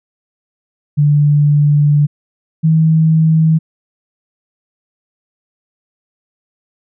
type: tone pair in turn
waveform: sine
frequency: 146.83 / 159.64 Hz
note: D3 / D#3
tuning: 0 / +45 cents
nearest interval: minor second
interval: 145 cents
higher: second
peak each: -7 dBFS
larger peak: neither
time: 0.97-2.07 / 2.63-3.59 s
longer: first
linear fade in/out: 20 ms
effects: none